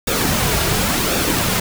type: noise with flanger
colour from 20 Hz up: pink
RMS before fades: -18 dBFS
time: 0.07-1.6 s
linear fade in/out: 5 ms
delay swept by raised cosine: 0.97 to 3.97 ms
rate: 0.92 Hz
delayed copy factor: -0.5
effects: none